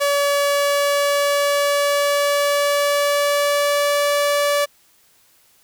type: tone with pitch glide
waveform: sawtooth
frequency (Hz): 570 to 577.3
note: C#5 to D5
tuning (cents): +48 to -30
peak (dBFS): -12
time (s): 0-4.66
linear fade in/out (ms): 20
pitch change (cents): +22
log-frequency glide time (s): 0.47-4
effects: white hiss -56 dBFS RMS until 5.63 s